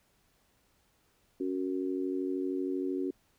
harmonic tone, 92.9 Hz, F#2, 7 cents sharp, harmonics 3 / 4 / 5, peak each -33 / -33 / -44 dBFS, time 1.4-3.11 s, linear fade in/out 5 ms, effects pink hiss -70 dBFS RMS until 3.38 s

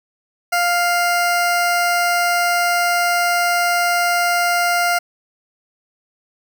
20% pulse tone, 700 Hz, F5, 4 cents sharp, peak -10 dBFS, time 0.52-4.99 s, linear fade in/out 10 ms, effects none

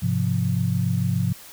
sine chord, F minor, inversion first, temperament equal, 103.83 / 130.81 / 174.61 Hz, Ab2 / C3 / F3, 0 / 0 / 0 cents, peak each -24 dBFS, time 0.02-1.33 s, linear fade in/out 10 ms, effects white hiss -44 dBFS RMS until 1.52 s

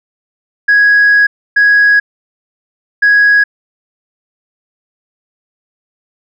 sine tone bursts at uneven times, 1661.2 Hz, G#6, in tune, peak -3 dBFS, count 3, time 0.68-1.27 / 1.56-2 / 3.02-3.44 s, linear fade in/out 10 ms, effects tanh soft clip ceiling -2 dBFS

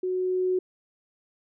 sine tone with level ramp, 368.5 Hz, F#4, 7 cents flat, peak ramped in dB -25 to -21 dBFS, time 0.03-0.59 s, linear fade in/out 5 ms, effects none

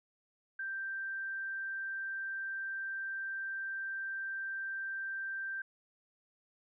sine tone, 1570 Hz, G6, 2 cents sharp, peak -36 dBFS, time 0.59-5.62 s, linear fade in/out 5 ms, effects none

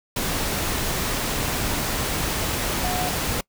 sine tone in noise, 727 Hz, F#5, 31 cents flat, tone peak -26 dBFS, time 2.84-3.09 s, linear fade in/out 5 ms, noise pink, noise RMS -25 dBFS, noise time 0.16-3.41 s, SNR -4 dB, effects noise-tail reverb RT60 0.1 s tail -24 dB re dry

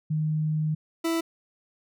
sine / 40% pulse tone pair in turn, 154.7 / 330 Hz, D#3 / E4, -10 / +2 cents, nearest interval octave + minor second, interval 1312 cents, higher second, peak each -23 dBFS, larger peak neither, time 0.1-0.75 / 1.04-1.21 s, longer first, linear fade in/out 10 ms, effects none

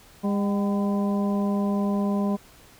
harmonic tone with a mistuned harmonic, 202.1 Hz, G#3, 47 cents flat, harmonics 1 / 2 / 3 / 4 / 5, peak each -22 / -32 / -33 / -37 / -36 dBFS, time 0.23-2.37 s, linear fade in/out 20 ms, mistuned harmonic 4, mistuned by -77 cents, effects pink hiss -52 dBFS RMS until 2.79 s

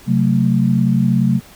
sine chord, F# diminished, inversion second, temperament just, 133.2 / 185 / 222 Hz, C3 / F#3 / A3, +31 / 0 / +16 cents, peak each -16 dBFS, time 0.06-1.41 s, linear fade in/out 50 ms, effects pink hiss -43 dBFS RMS until 1.55 s

